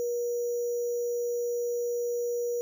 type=tone with sample-and-hold; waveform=sine; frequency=478.8 Hz; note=A#4; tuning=46 cents sharp; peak=-27 dBFS; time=0-2.61 s; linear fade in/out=0 ms; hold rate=6300 Hz; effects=none